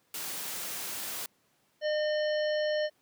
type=noise; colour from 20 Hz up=white; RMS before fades=-37 dBFS; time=0.14-1.26 s; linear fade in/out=2 ms
type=harmonic tone; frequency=607 Hz; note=D#5; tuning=43 cents flat; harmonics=1 / 3 / 5 / 7 / 9; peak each=-27 / -37 / -41 / -44 / -46 dBFS; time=1.81-2.9 s; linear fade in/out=50 ms
effects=pink hiss -70 dBFS RMS until 3.01 s + high-pass 150 Hz 12 dB/octave